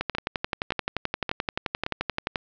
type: two click trains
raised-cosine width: 0.3 ms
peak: -9 / -11 dBFS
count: 28 / 4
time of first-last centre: 0.01-2.358 / 0.15-1.864 s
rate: 11.5 / 1.75 Hz
effects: low-pass 5000 Hz 12 dB/octave